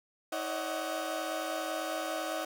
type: tone cluster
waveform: 30% pulse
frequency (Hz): 319.5 / 546 / 584 / 634 / 745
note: D#4 / C#5 / D5 / D#5 / F#5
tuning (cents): +46 / -26 / -10 / +32 / +12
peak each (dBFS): -38 / -39 / -38 / -36 / -36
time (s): 0.32-2.45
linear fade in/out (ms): 5
effects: none